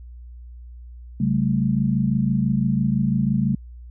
sine tone cluster, 136.5 / 191.1 / 217.1 Hz, C#3 / G3 / A3, -26 / -44 / -23 cents, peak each -22 dBFS, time 1.2-3.55 s, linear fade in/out 5 ms, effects added 60 Hz sine -37 dBFS peak until 3.9 s

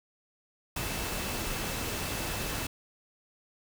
sine tone in noise, 2637 Hz, E7, in tune, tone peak -45 dBFS, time 0.76-2.67 s, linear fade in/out 5 ms, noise pink, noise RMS -34 dBFS, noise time 0.76-2.67 s, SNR -14 dB, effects none

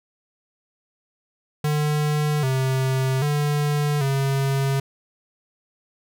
square tone with pitch steps, 149.9 / 131.8 / 147.2 / 136.6 Hz, D3 / C3 / D3 / C#3, +36 / +13 / +4 / -25 cents, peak -20 dBFS, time 1.64-4.8 s, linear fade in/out 5 ms, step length 790 ms, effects none

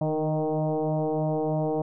sine tone with frequency modulation, 156.6 Hz, D#3, 11 cents sharp, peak -23 dBFS, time 0.01-1.82 s, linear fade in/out 5 ms, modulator 155 Hz, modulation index 4, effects none

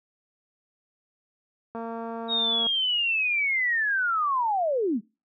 click train, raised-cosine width 1 ms, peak -22 dBFS, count 211, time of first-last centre 1.75-2.667 s, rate 229 Hz
sine linear sweep, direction down, 3783 to 185.1 Hz, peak -22 dBFS, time 2.28-5.01 s, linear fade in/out 50 ms
effects noise-tail reverb RT60 0.3 s tail -25 dB re dry + high-pass 100 Hz 12 dB/octave

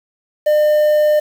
triangle tone with quantisation, 603 Hz, D5, 46 cents sharp, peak -8 dBFS, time 0.46-1.2 s, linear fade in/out 10 ms, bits 6, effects none

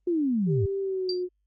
sine linear sweep, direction down, 362.9 to 87.4 Hz, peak -22 dBFS, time 0.07-0.66 s, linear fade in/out 5 ms
sine tone with pitch glide, 392 to 361.5 Hz, G4 to F#4, 0 to -40 cents, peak -26 dBFS, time 0.46-1.29 s, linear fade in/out 50 ms, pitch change -140 cents, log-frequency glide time 0.8-1.16 s
sine tone with exponential decay, 4699 Hz, D8, in tune, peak -25 dBFS, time 1.09-1.23 s, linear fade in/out 2 ms, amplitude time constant 30 ms
effects added 50 Hz sine -70 dBFS peak until 1.46 s + Opus 24 kbps

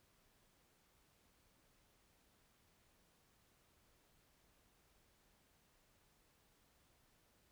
silence, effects pink hiss -74 dBFS RMS until 7.51 s

